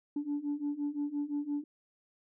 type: beating tone pair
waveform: sine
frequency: 287 / 292.8 Hz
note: D4 / D4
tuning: -40 / -5 cents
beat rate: 5.8 Hz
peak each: -35 / -33 dBFS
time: 0.16-1.64 s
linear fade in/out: 5 ms
effects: tanh soft clip ceiling -27 dBFS